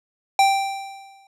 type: tone with exponential decay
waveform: square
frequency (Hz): 784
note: G5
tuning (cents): 0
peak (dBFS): -12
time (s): 0.39-1.27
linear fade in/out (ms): 2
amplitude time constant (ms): 190
effects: low-pass 9000 Hz 12 dB/octave